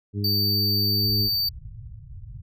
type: harmonic tone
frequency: 102.1 Hz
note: G#2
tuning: 29 cents flat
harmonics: 1 / 2 / 3 / 4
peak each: -25 / -31 / -35 / -37 dBFS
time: 0.13-1.3 s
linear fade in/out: 50 ms
type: tone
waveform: square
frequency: 4602 Hz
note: D8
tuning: 36 cents flat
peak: -22 dBFS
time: 0.24-1.49 s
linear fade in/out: 5 ms
type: low-pass noise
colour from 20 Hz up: white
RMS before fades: -39 dBFS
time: 1.02-2.42 s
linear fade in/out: 10 ms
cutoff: 130 Hz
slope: 48 dB/octave
effects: none